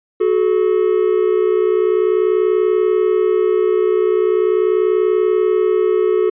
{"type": "tone pair together", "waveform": "triangle", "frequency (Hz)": [370, 430.4], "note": ["F#4", "A4"], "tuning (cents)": [0, -38], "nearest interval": "minor third", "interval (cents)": 262, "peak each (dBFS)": -13, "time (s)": [0.2, 6.3], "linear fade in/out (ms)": 10, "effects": ["resampled to 8000 Hz"]}